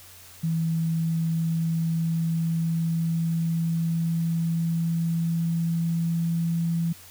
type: tone with pitch glide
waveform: sine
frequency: 163.3 to 167.21 Hz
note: E3 to E3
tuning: -16 to +25 cents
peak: -22 dBFS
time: 0.43-6.93 s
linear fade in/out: 10 ms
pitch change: +41 cents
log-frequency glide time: 0.59-6.58 s
effects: added 90 Hz sine -54 dBFS peak until 7.1 s + white hiss -48 dBFS RMS until 7.1 s